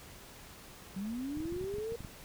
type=linear sweep; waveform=sine; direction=up; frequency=185 to 470 Hz; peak=-35 dBFS; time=0.96-1.96 s; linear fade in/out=5 ms
type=clicks; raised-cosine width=5 ms; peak=-32 dBFS; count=12; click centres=1.373 / 1.404 / 1.456 / 1.524 / 1.564 / 1.612 / 1.642 / 1.74 / 1.784 / 1.922 / 2.006 / 2.048 s
effects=pink hiss -52 dBFS RMS until 2.24 s